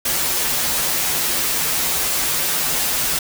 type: noise with comb filter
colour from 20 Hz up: white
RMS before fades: -20 dBFS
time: 0.05-3.19 s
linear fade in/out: 5 ms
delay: 10 ms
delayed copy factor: -0.75
effects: none